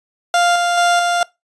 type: tone with tremolo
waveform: 30% pulse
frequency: 698.5 Hz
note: F5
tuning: in tune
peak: -9 dBFS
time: 0.34-1.23 s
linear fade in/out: 2 ms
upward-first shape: square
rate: 2.3 Hz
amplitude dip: 30%
effects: noise-tail reverb RT60 0.2 s tail -22 dB re dry + resampled to 22050 Hz